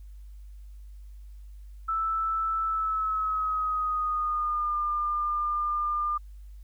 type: tone with pitch glide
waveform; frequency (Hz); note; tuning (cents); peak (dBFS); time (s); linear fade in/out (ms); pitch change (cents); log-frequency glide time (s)
sine; 1318.5 to 1202.1; E6 to D6; 0 to +40; -25; 1.88-6.18; 10; -160; 2.64-4.77
effects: added 50 Hz sine -42 dBFS peak until 6.63 s + white hiss -70 dBFS RMS until 6.63 s